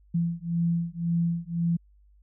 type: beating tone pair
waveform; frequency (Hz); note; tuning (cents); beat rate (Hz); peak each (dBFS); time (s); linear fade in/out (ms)
sine; 168.4 / 170.3; E3 / F3; +37 / -43; 1.9; -27; 0.14-1.77; 10
effects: added 50 Hz sine -55 dBFS peak until 2.22 s